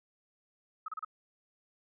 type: tone bursts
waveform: sine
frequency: 1273 Hz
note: D#6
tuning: 39 cents sharp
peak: -35 dBFS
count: 4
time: 0.86-1.048 s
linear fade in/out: 5 ms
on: 23 ms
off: 32 ms
effects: none